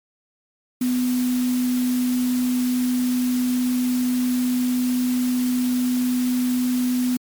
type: tone in noise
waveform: sine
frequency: 249.6 Hz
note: B3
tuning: 19 cents sharp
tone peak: -18 dBFS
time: 0.81-7.17 s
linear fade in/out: 5 ms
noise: white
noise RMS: -34 dBFS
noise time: 0.81-7.17 s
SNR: +13 dB
effects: MP3 96 kbps